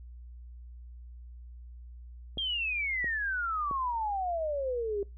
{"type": "clicks", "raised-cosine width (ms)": 2, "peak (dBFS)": -27, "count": 3, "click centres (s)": [2.373, 3.044, 3.712]}
{"type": "exponential sweep", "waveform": "sine", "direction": "down", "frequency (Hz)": [3265, 392.1], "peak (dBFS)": -29, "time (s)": [2.38, 5.03], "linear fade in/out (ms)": 2}
{"effects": ["noise-tail reverb RT60 0.2 s tail -21 dB re dry", "added 60 Hz sine -44 dBFS peak until 5.17 s"]}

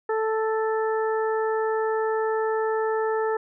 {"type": "harmonic tone", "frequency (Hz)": 440, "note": "A4", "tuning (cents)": 0, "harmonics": [1, 2, 3, 4], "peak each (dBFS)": [-23, -29, -33, -35], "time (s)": [0.09, 3.37], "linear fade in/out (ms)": 5, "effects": []}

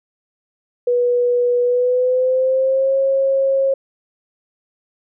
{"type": "tone with pitch glide", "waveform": "sine", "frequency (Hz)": [487.5, 540.9], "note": ["B4", "C#5"], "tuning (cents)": [-23, -43], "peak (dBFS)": -13, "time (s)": [0.87, 3.74], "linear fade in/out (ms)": 5, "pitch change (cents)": 180, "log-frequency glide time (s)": [1.62, 2.95], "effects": []}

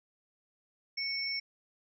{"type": "tone pair together", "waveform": "sine", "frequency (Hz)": [2217, 5412], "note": ["C#7", "E8"], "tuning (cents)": [0, 45], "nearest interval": "octave + minor third", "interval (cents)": 1545, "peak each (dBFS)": [-36, -34], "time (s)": [0.97, 1.4], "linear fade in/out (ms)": 10, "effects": []}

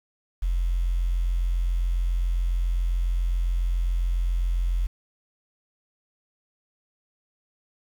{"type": "tone", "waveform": "sine", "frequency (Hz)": 43.65, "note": "F1", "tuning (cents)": 0, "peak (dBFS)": -20, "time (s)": [0.42, 4.87], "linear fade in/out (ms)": 10, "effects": ["tanh soft clip ceiling -17 dBFS", "8-bit"]}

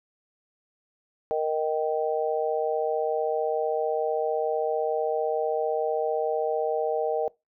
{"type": "harmonic tone", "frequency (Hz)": 155.56, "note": "D#3", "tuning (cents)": 0, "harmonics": [3, 4, 5], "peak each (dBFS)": [-26, -28, -30], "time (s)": [1.31, 7.28], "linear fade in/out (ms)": 0, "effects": ["noise-tail reverb RT60 0.2 s tail -22 dB re dry"]}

